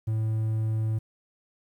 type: tone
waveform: triangle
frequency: 110 Hz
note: A2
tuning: in tune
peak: -22 dBFS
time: 0.07-0.99 s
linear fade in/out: 10 ms
effects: 10-bit